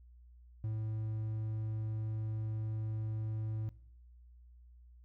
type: tone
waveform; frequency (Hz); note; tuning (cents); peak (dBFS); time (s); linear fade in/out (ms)
triangle; 109.2; A2; -13; -32; 0.64-3.69; 0
effects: noise-tail reverb RT60 0.7 s tail -21 dB re dry + added 60 Hz sine -55 dBFS peak until 5.04 s